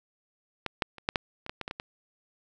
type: clicks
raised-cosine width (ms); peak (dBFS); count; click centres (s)
0.3; -14 / -9 / -28 / -9 / -9 / -24 / -17 / -18 / -19 / -19 / -19; 11; 0.663 / 0.822 / 0.983 / 1.089 / 1.158 / 1.464 / 1.495 / 1.613 / 1.679 / 1.711 / 1.799
effects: none